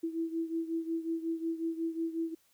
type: beating tone pair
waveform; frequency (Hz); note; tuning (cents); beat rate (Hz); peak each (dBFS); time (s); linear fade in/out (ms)
sine; 327.5 / 333; E4 / E4; -11 / +18; 5.5; -33 / -37; 0.03-2.35; 10
effects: white hiss -69 dBFS RMS until 2.53 s